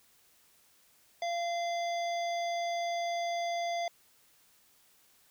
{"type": "harmonic tone", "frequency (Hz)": 688, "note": "F5", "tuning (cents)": -26, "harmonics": [1, 3, 5, 7, 9], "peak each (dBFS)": [-31, -41, -45, -48, -50], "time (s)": [1.22, 3.88], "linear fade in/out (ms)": 2, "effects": ["white hiss -65 dBFS RMS until 5.3 s"]}